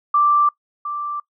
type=tone with echo; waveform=sine; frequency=1174.7 Hz; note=D6; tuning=in tune; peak=-12 dBFS; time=0.14-0.49 s; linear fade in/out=5 ms; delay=710 ms; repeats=1; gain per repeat=-11 dB; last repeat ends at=1.2 s; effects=noise-tail reverb RT60 0.1 s tail -21 dB re dry